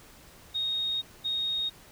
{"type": "tone pair in turn", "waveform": "sine", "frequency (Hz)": [3729, 3729], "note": ["A#7", "A#7"], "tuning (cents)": [0, 0], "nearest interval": "unison", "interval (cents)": 0, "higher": "neither", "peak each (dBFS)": -27, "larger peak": "neither", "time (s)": [[0.54, 1.02], [1.24, 1.7]], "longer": "first", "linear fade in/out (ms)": 20, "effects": ["pink hiss -53 dBFS RMS until 1.91 s"]}